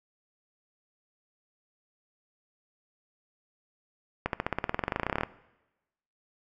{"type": "accelerating click train", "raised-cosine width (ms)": 0.5, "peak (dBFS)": -12, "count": 23, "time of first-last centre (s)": [4.26, 5.234], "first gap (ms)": 72, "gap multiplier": 0.95, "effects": ["noise-tail reverb RT60 1.0 s tail -19 dB re dry"]}